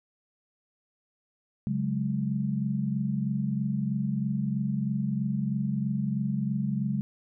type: chord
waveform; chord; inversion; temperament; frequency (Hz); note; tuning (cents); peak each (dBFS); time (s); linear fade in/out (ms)
sine; C# suspended fourth; none; just; 138.59 / 184.79 / 207.9; C#3 / F#3 / G#3; 0 / -2 / +2; -30 / -32 / -29; 1.67-7.01; 0
effects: none